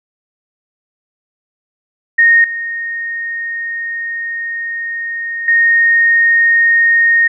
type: tone with level steps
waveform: sine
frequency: 1853 Hz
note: A#6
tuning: 11 cents flat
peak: -5 / -18 / -7 dBFS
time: 2.18-7.28 s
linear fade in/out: 10 ms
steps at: 2.44 / 5.48 s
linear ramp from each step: 2 ms
effects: none